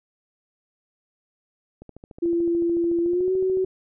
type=click train; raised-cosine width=2 ms; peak=-28 dBFS; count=26; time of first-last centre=1.82-3.645 s; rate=13.7 Hz
type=tone with pitch glide; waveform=sine; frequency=340.3 to 375.4 Hz; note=F4 to F#4; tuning=-45 to +25 cents; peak=-19 dBFS; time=2.22-3.65 s; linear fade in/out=10 ms; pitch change=+170 cents; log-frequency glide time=3.03-3.32 s
effects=none